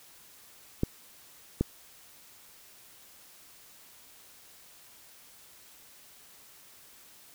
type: clicks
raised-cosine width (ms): 3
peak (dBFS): -12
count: 2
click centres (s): 0.834 / 1.61
effects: white hiss -55 dBFS RMS until 7.34 s